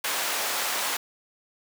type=high-pass noise; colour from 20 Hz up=pink; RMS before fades=-28 dBFS; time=0.04-0.97 s; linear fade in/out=5 ms; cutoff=710 Hz; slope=12 dB/octave; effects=none